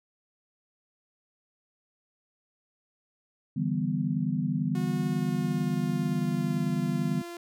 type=chord; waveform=sine; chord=E minor seventh; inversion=third; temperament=equal; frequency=146.83 / 164.81 / 196 / 246.9 Hz; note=D3 / E3 / G3 / B3; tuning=0 / 0 / 0 / 0 cents; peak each=-31 dBFS; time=3.56-7.22 s; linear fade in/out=10 ms
type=tone with pitch glide; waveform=sawtooth; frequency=362.5 to 344.5 Hz; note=F#4 to F4; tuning=-35 to -24 cents; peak=-34 dBFS; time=4.75-7.37 s; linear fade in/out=2 ms; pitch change=-89 cents; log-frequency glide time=5.11-6.61 s
effects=none